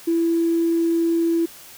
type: tone with tanh clipping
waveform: triangle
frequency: 333.8 Hz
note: E4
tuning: 22 cents sharp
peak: -16 dBFS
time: 0.07-1.46 s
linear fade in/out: 10 ms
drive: 2 dB
effects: white hiss -43 dBFS RMS until 1.77 s